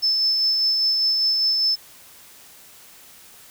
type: tone with tremolo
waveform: sine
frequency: 5260 Hz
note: E8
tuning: 5 cents flat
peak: -16 dBFS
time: 0.02-1.76 s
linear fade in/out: 20 ms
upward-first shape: sine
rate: 5 Hz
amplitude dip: 25%
effects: white hiss -47 dBFS RMS until 3.5 s